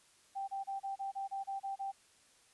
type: tone bursts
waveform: sine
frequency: 784 Hz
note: G5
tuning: in tune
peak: -36 dBFS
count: 10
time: 0.35-1.92 s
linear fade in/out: 20 ms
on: 130 ms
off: 30 ms
effects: white hiss -66 dBFS RMS until 2.53 s + resampled to 24000 Hz